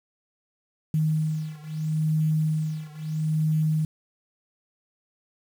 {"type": "beating tone pair", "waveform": "sine", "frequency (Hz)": [155.56, 156.32], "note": ["D#3", "D#3"], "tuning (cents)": [0, 8], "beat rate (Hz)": 0.76, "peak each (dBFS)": [-25, -26], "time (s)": [0.94, 3.85], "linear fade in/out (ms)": 2, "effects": ["8-bit"]}